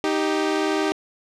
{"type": "tone pair together", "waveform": "sawtooth", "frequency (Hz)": [311.1, 392], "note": ["D#4", "G4"], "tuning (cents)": [0, 0], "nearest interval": "major third", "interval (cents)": 400, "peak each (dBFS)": -19, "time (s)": [0.04, 0.92], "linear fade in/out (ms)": 0, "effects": ["low-pass 6000 Hz 12 dB/octave"]}